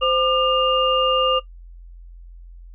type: tone cluster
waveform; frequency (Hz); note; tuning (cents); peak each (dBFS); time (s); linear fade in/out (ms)
sine; 519 / 1202 / 2812; C5 / D6 / F7; -14 / +40 / +11; -20; 0.01-1.4; 20
effects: noise-tail reverb RT60 0.1 s tail -17 dB re dry + added 43 Hz sine -38 dBFS peak until 2.74 s